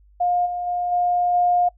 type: tone with level steps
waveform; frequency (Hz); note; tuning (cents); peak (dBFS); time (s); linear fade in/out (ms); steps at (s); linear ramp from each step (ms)
sine; 710; F5; +28; -17 / -24 / -21 / -17 / -15; 0.2-1.69; 10; 0.45 / 0.66 / 0.91 / 1.33; 20
effects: noise-tail reverb RT60 0.1 s tail -22 dB re dry + added 50 Hz sine -50 dBFS peak until 1.77 s